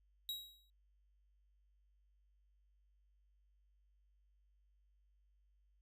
45% pulse tone with exponential decay, 3835 Hz, A#7, 48 cents sharp, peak -38 dBFS, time 0.29-0.7 s, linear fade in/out 1 ms, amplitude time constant 88 ms, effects added 50 Hz sine -70 dBFS peak until 5.81 s

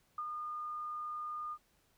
sine tone with ADSR envelope, 1218 Hz, D#6, 37 cents flat, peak -35 dBFS, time 0.18-1.58 s, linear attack 4 ms, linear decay 54 ms, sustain -3 dB, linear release 57 ms, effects pink hiss -72 dBFS RMS until 1.97 s

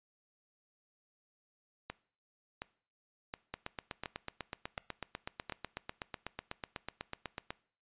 two click trains, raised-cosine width 0.3 ms, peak -22 / -23 dBFS, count 33 / 6, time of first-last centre 3.54-7.505 / 1.9-5.497 s, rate 8.07 / 1.39 Hz, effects noise-tail reverb RT60 0.5 s tail -21 dB re dry + resampled to 8000 Hz

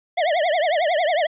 square tone with vibrato, 654 Hz, E5, 14 cents flat, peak -18 dBFS, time 0.17-1.27 s, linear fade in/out 10 ms, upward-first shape triangle, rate 11 Hz, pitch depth 240 cents each way, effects resampled to 8000 Hz + 9-bit

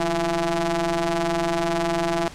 sawtooth ring-modulated tone, 165.7 Hz, E3, 9 cents sharp, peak -14 dBFS, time 0-2.28 s, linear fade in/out 2 ms, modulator 508 Hz, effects pink hiss -42 dBFS RMS until 2.34 s + low-pass 8000 Hz 12 dB/octave

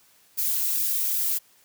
violet noise with flanger, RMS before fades -25 dBFS, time 0.37-1.39 s, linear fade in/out 20 ms, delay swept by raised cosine 0.93 to 6.13 ms, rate 2.5 Hz, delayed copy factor -0.9, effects white hiss -59 dBFS RMS until 1.64 s + high-pass 60 Hz 12 dB/octave

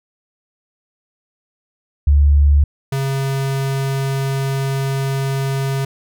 sine / square tone pair in turn, 72 / 135.92 Hz, D2 / C#3, -34 / -34 cents, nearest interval major seventh, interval 1100 cents, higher second, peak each -8 / -18 dBFS, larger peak first, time 2.07-2.64 / 2.92-5.85 s, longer second, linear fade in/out 5 ms, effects none

